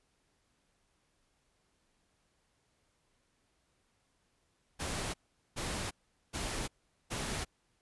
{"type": "noise bursts", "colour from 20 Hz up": "pink", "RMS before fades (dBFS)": -37, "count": 4, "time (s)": [4.79, 7.45], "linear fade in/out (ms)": 20, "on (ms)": 350, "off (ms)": 420, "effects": ["pink hiss -75 dBFS RMS until 7.81 s", "resampled to 24000 Hz"]}